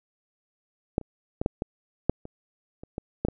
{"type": "clicks", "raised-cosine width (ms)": 2, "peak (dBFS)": [-9, -28, -14, -9, -14, -6, -26, -27, -18, -11, -14], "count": 11, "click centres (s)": [0.981, 1.013, 1.415, 1.461, 1.621, 2.096, 2.254, 2.835, 2.981, 3.25, 3.285], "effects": []}